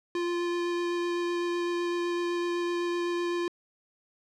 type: tone with vibrato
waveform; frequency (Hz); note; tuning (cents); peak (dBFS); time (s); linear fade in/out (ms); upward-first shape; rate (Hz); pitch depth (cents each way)
square; 347.6; F4; -8; -28; 0.15-3.48; 2; sine; 7.9; 8
effects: low-pass 5000 Hz 12 dB/octave

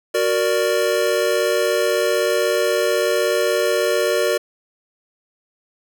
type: chord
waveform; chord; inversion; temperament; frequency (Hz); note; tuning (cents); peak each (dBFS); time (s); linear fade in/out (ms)
square; Gb augmented; none; equal; 370 / 466.2 / 587.3; Gb4 / Bb4 / D5; 0 / 0 / 0; -23 / -21 / -21; 0.14-4.38; 10
effects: none

